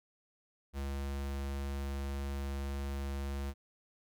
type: tone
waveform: square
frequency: 69.3 Hz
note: C#2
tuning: in tune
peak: -36 dBFS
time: 0.73-3.54 s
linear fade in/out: 50 ms
effects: none